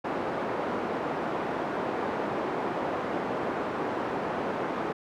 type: band-pass noise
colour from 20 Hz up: pink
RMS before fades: -31 dBFS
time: 0.04-4.93 s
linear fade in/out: 10 ms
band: 300 to 1100 Hz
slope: 12 dB/octave
effects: none